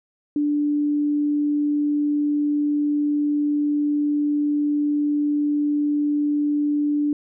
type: tone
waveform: sine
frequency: 293.7 Hz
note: D4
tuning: in tune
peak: -18 dBFS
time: 0.36-7.13 s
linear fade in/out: 2 ms
effects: none